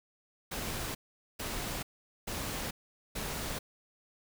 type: noise bursts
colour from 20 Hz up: pink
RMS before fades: -37 dBFS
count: 4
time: 0.51-3.59 s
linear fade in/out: 10 ms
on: 440 ms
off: 440 ms
effects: none